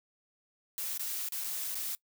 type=noise with dropouts; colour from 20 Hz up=blue; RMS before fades=-36 dBFS; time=0.78-1.95 s; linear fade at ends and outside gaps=0 ms; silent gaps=0.976-0.995 / 1.287-1.322 / 1.438-1.443 / 1.746-1.754 s; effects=noise-tail reverb RT60 0.1 s tail -22 dB re dry